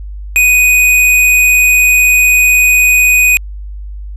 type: tone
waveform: square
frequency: 2489 Hz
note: D#7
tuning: in tune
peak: -6 dBFS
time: 0.36-3.37 s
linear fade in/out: 0 ms
effects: added 50 Hz sine -22 dBFS peak until 4.16 s + resampled to 32000 Hz